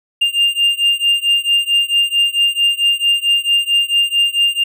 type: beating tone pair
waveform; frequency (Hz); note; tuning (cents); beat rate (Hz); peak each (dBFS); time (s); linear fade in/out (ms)
triangle; 2800 / 2804.5; F7 / F7; +4 / +7; 4.5; -13 / -14; 0.21-4.64; 10
effects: none